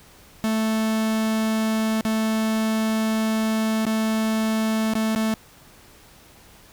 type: tone with dropouts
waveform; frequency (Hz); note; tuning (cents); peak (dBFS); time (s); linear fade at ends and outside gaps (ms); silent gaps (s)
45% pulse; 220; A3; 0; -20; 0.44-5.34; 0; 2.009-2.051 / 3.853-3.866 / 4.936-4.953 / 5.15-5.16
effects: pink hiss -50 dBFS RMS until 6.72 s